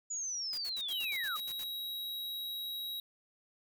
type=linear sweep; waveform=sine; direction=down; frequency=6960 to 1174.7 Hz; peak=-35 dBFS; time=0.1-1.37 s; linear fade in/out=10 ms
type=noise bursts; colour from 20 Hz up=white; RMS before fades=-48 dBFS; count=10; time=0.53-1.637 s; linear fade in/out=0 ms; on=45 ms; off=73 ms
type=tone; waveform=square; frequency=3841 Hz; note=B7; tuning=49 cents flat; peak=-38 dBFS; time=0.91-3 s; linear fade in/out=2 ms
effects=none